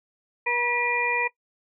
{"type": "harmonic tone with a mistuned harmonic", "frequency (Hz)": 481.5, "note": "B4", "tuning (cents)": -44, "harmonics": [1, 2, 4, 5], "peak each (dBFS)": [-31, -27, -28, -25], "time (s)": [0.46, 1.28], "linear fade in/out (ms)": 10, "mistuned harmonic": 4, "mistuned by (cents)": 23, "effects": ["noise-tail reverb RT60 0.1 s tail -19 dB re dry"]}